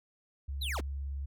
sine tone with vibrato, 69.3 Hz, C#2, in tune, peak -34 dBFS, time 0.48-1.26 s, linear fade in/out 10 ms, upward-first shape sine, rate 19 Hz, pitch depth 26 cents each way
square linear sweep, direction down, 4186 to 70.6 Hz, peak -35 dBFS, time 0.61-0.81 s, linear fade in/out 10 ms
effects none

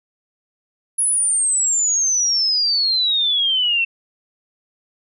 sine exponential sweep, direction down, 10548 to 2674 Hz, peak -15 dBFS, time 0.98-3.85 s, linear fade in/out 10 ms, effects none

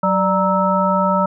harmonic tone with a mistuned harmonic, 186.8 Hz, F#3, 17 cents sharp, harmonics 1 / 3 / 5 / 7, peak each -19 / -19 / -19 / -19 dBFS, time 0.03-1.26 s, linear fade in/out 5 ms, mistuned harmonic 3, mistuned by +90 cents, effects none

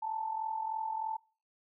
sine tone with amplitude modulation, 882 Hz, A5, 4 cents sharp, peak -30 dBFS, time 0.02-1.17 s, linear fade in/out 10 ms, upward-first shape sine, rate 43.2 Hz, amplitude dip 65%, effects noise-tail reverb RT60 0.4 s tail -25 dB re dry

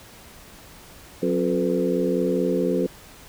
sine tone cluster, 182.7 / 268.1 / 357.6 / 438.8 / 503 Hz, F#3 / C4 / F4 / A4 / B4, -22 / +42 / +41 / -5 / +32 cents, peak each -26 dBFS, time 1.22-2.87 s, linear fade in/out 10 ms, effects pink hiss -46 dBFS RMS until 3.28 s

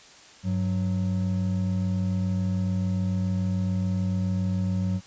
triangle tone pair together, 98 / 185 Hz, G2 / F#3, 0 / 0 cents, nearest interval major seventh, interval 1100 cents, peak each -24 dBFS, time 0.43-5.01 s, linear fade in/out 50 ms, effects white hiss -50 dBFS RMS until 5.06 s + resampled to 16000 Hz

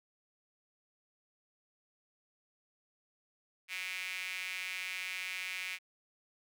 sawtooth tone with high-pass filter, 185 Hz, F#3, in tune, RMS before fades -40 dBFS, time 3.68-5.79 s, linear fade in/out 50 ms, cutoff 2300 Hz, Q 4.9, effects none

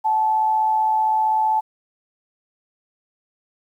sine tone pair together, 754 / 869.6 Hz, F#5 / A5, +32 / -21 cents, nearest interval major second, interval 247 cents, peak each -28 / -16 dBFS, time 0.04-1.61 s, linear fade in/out 20 ms, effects 9-bit

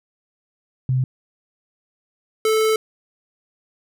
sine / square tone pair in turn, 129.2 / 437.6 Hz, C3 / A4, -21 / -9 cents, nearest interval octave + major sixth, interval 2112 cents, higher second, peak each -16 dBFS, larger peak neither, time 0.89-1.04 / 2.45-2.76 s, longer second, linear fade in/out 2 ms, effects none

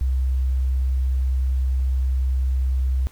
sine tone, 65 Hz, C2, 11 cents flat, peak -17 dBFS, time 0.01-3.07 s, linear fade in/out 0 ms, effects tanh soft clip ceiling -13 dBFS + pink hiss -52 dBFS RMS until 3.11 s

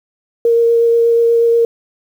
sine tone with vibrato, 465.1 Hz, A#4, 4 cents flat, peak -8 dBFS, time 0.45-1.65 s, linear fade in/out 2 ms, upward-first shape sine, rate 8.3 Hz, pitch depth 9 cents each way, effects 7-bit

